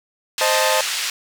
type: band-pass noise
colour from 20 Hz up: pink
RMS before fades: -24 dBFS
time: 0.38-1.1 s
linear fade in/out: 2 ms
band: 2200 to 7700 Hz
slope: 12 dB/octave
type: chord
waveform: sawtooth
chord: A diminished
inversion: first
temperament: equal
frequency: 523.3 / 622.3 / 880 Hz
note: C5 / Eb5 / A5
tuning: 0 / 0 / 0 cents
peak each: -17 dBFS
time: 0.41-0.81 s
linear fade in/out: 2 ms
effects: none